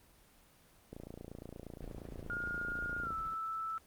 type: click train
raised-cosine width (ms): 2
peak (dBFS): -32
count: 63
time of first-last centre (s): 0.93-3.105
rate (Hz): 28.5
type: noise with tremolo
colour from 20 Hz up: brown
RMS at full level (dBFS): -47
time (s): 1.82-3.34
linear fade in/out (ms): 0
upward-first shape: sine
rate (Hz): 14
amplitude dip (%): 50
type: tone with pitch glide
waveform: sine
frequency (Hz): 1420 to 1317.3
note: F6 to E6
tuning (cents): +28 to -2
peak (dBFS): -36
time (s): 2.3-3.78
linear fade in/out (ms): 0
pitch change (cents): -130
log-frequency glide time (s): 3.01-3.12
effects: pink hiss -64 dBFS RMS until 3.86 s + Opus 24 kbps